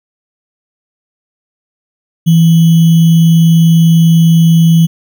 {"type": "tone with sample-and-hold", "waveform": "sine", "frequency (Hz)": 164.81, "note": "E3", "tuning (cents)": 0, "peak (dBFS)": -3, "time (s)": [2.26, 4.87], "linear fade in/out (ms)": 20, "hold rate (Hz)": 3150, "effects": []}